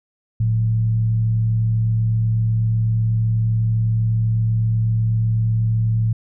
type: tone with frequency modulation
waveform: sine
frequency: 111.8 Hz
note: A2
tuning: 28 cents sharp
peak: -15 dBFS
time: 0.4-6.13 s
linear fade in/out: 5 ms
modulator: 68 Hz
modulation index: 0.3
effects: none